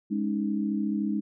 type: chord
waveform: sine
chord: Ab suspended fourth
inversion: none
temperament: equal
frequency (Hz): 207.7 / 277.2 / 311.1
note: Ab3 / Db4 / Eb4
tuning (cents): 0 / 0 / 0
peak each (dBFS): -27 / -33 / -31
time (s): 0.1-1.21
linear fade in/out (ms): 20
effects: none